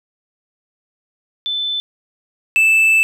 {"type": "tone pair in turn", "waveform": ["sine", "triangle"], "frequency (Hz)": [3520, 2637], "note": ["A7", "E7"], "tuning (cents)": [0, 0], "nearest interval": "perfect fourth", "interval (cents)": 500, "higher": "first", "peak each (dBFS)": [-18, -8], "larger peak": "second", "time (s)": [[1.46, 1.8], [2.56, 3.03]], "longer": "second", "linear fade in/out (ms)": 0, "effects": []}